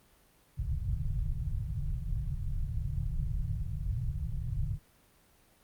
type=low-pass noise; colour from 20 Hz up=pink; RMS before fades=-33 dBFS; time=0.57-4.79 s; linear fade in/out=20 ms; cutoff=160 Hz; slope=96 dB/octave; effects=pink hiss -64 dBFS RMS until 5.63 s + Opus 32 kbps